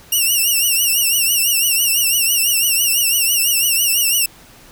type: tone with vibrato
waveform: 5% pulse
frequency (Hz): 2794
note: F7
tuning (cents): 0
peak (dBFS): -5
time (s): 0.12-4.26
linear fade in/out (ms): 5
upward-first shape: triangle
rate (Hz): 6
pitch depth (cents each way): 120
effects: pink hiss -44 dBFS RMS until 4.71 s